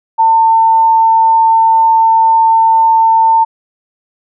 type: tone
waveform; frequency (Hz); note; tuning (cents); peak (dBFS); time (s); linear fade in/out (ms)
sine; 899; A5; +37; -5; 0.18-3.45; 20
effects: none